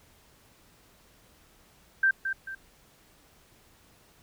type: tone with echo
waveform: sine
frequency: 1568 Hz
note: G6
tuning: in tune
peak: -19 dBFS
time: 2.03-2.11 s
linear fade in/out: 5 ms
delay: 220 ms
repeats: 2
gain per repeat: -8 dB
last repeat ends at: 2.55 s
effects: pink hiss -60 dBFS RMS until 4.22 s